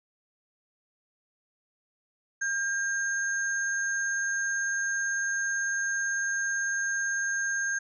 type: tone pair together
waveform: sine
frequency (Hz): 1602 / 6408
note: G6 / G8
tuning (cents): +37 / +37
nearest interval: 2 octaves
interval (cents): 2400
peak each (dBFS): -27 / -34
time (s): 2.41-7.79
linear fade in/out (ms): 10
effects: none